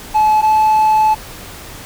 triangle tone pair in turn, 859 / 865.5 Hz, A5 / A5, -42 / -29 cents, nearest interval unison, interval 13 cents, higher second, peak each -6 dBFS, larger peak neither, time 0.14-0.42 / 0.42-1.15 s, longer second, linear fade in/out 20 ms, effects tanh soft clip ceiling -3 dBFS + pink hiss -33 dBFS RMS until 1.85 s

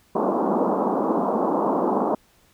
pink band-pass noise, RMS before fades -22 dBFS, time 0.15-2.15 s, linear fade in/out 5 ms, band 200 to 1100 Hz, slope 48 dB/octave, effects pink hiss -59 dBFS RMS until 2.53 s

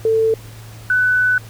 sine tone pair in turn, 444.9 / 1496.5 Hz, A4 / F#6, +19 / +19 cents, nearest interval octave + major sixth, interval 2100 cents, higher second, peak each -12 dBFS, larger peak neither, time 0.05-0.34 / 0.9-1.38 s, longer second, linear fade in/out 2 ms, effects added 111 Hz sine -35 dBFS peak until 1.49 s + pink hiss -42 dBFS RMS until 1.49 s

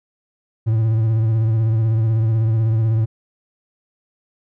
triangle tone with vibrato, 111.5 Hz, A2, 23 cents sharp, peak -12 dBFS, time 0.66-3.06 s, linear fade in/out 20 ms, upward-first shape triangle, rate 16 Hz, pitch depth 55 cents each way, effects none

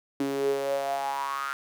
sawtooth tone with high-pass filter sweep, 138.1 Hz, C#3, 6 cents flat, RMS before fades -29 dBFS, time 0.2-1.53 s, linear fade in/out 0 ms, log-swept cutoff 300 to 1400 Hz, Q 8.7, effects none

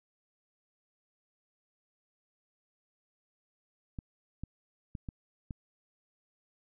clicks, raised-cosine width 5 ms, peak -26 dBFS, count 5, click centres 3.988 / 4.436 / 4.952 / 5.088 / 5.508 s, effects none

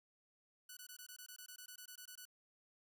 5% pulse tone bursts, 1483 Hz, F#6, 4 cents sharp, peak -40 dBFS, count 16, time 0.69-2.254 s, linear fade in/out 5 ms, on 79 ms, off 20 ms, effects none

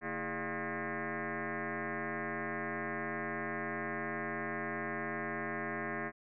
sine tone with frequency modulation, 698.5 Hz, F5, in tune, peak -35 dBFS, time 0.01-6.12 s, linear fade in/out 50 ms, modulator 185 Hz, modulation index 7.1, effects none

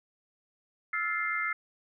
sine chord, F major seventh, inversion third, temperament just, 1309.6 / 1396.9 / 1746.1 / 2095 Hz, E6 / F6 / A6 / C7, -12 / 0 / -14 / +2 cents, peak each -35 / -36 / -36 / -31 dBFS, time 0.93-1.53 s, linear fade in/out 5 ms, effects none

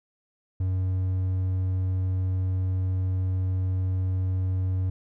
triangle tone, 93.1 Hz, F#2, 11 cents sharp, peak -21 dBFS, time 0.6-4.9 s, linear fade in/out 5 ms, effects none

